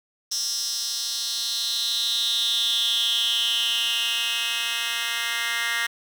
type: tone with high-pass filter sweep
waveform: 10% pulse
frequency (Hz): 233.1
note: A#3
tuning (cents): 0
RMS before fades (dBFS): -25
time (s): 0.31-5.87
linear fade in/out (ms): 10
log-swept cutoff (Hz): 5300 to 2000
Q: 6.2
effects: none